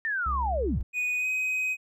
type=linear sweep; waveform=sine; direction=down; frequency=1830 to 30.47 Hz; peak=-26 dBFS; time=0.05-0.81 s; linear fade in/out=0 ms
type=tone; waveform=triangle; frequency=67 Hz; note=C2; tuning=42 cents sharp; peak=-27 dBFS; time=0.26-0.83 s; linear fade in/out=5 ms
type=tone with pitch glide; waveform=triangle; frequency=2479 to 2518 Hz; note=D#7 to D#7; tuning=-7 to +20 cents; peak=-24 dBFS; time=0.93-1.77 s; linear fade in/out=50 ms; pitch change=+27 cents; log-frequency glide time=1.17-1.27 s
effects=none